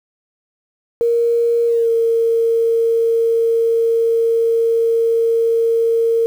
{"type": "tone with pitch glide", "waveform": "sine", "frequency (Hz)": [468.2, 458.6], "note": ["A#4", "A#4"], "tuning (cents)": [8, -28], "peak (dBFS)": -12, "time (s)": [1.01, 6.26], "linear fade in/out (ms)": 0, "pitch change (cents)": -36, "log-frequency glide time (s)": [1.67, 1.9], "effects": ["7-bit"]}